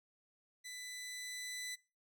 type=tone with level ramp; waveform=15% pulse; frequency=1995 Hz; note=B6; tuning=17 cents sharp; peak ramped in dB=-40 to -35 dBFS; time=0.64-1.76 s; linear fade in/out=20 ms; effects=noise-tail reverb RT60 0.3 s tail -21 dB re dry